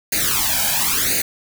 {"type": "noise with flanger", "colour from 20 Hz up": "white", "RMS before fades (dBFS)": -19, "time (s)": [0.12, 1.22], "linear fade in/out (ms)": 5, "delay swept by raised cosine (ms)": [0.45, 1.31], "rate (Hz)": 0.97, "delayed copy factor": 0.9, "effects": []}